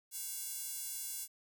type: tone with high-pass filter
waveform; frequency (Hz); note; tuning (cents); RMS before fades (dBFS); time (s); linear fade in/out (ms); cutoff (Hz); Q
square; 311.1; D#4; 0; -42; 0.11-1.28; 50; 8600; 1
effects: none